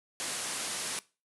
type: low-pass noise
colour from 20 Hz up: white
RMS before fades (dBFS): -36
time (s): 0.2-0.99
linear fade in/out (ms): 0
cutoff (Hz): 11000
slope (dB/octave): 96
effects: noise-tail reverb RT60 0.3 s tail -20 dB re dry + high-pass 150 Hz 12 dB/octave